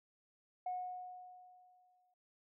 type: tone with exponential decay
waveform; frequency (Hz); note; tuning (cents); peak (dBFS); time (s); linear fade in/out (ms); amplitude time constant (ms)
sine; 729; F#5; -26; -35; 0.66-2.14; 5; 320
effects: noise-tail reverb RT60 0.5 s tail -24 dB re dry + tanh soft clip ceiling -32 dBFS